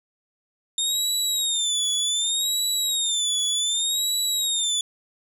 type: tone with vibrato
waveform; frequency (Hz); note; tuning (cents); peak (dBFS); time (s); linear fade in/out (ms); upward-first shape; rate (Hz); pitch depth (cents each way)
25% pulse; 3658; A#7; -33; -17; 0.78-4.81; 2; sine; 0.66; 120
effects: none